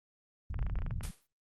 pink low-pass noise, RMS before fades -35 dBFS, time 0.5-1.11 s, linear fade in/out 5 ms, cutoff 140 Hz, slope 24 dB/octave
clicks, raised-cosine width 0.5 ms, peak -31 dBFS, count 12, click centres 0.543 / 0.591 / 0.627 / 0.666 / 0.698 / 0.756 / 0.788 / 0.82 / 0.864 / 0.909 / 1.009 / 1.051 s
white noise with exponential decay, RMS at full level -40 dBFS, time 1.03-1.27 s, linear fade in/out 5 ms, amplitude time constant 52 ms
effects Opus 32 kbps

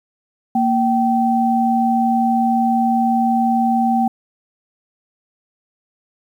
sine tone pair together, 232.8 / 773.2 Hz, A#3 / G5, -2 / -24 cents, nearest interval octave + major sixth, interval 2078 cents, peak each -16 dBFS, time 0.55-4.08 s, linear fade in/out 5 ms, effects 8-bit

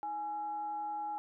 sine tone with frequency modulation, 835 Hz, G#5, 9 cents sharp, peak -35 dBFS, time 0.03-1.18 s, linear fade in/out 0 ms, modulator 517 Hz, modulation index 0.24, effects none

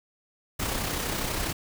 pink noise with amplitude modulation, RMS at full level -28 dBFS, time 0.59-1.53 s, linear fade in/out 10 ms, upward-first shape sine, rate 32.2 Hz, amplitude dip 40%, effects none

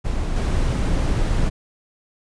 brown noise with level steps, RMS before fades -23 / -19 dBFS, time 0.04-1.5 s, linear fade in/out 20 ms, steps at 0.36 s, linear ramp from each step 5 ms, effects resampled to 22050 Hz

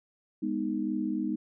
sine chord, G# minor, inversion none, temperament equal with one note detuned, 204.7 / 246.9 / 311.1 Hz, G#3 / B3 / D#4, -25 / 0 / 0 cents, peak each -33 / -33 / -31 dBFS, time 0.42-1.36 s, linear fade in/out 10 ms, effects none

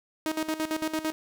sawtooth tone with tremolo, 314.2 Hz, D#4, 17 cents sharp, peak -22 dBFS, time 0.26-1.12 s, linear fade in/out 0 ms, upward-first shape square, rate 8.9 Hz, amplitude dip 75%, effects none

